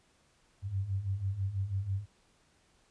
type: beating tone pair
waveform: sine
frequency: 93.3 / 99.4 Hz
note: F#2 / G2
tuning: +15 / +25 cents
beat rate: 6.1 Hz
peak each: -37 / -32 dBFS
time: 0.62-2.06 s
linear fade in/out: 50 ms
effects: pink hiss -68 dBFS RMS until 2.9 s + resampled to 22050 Hz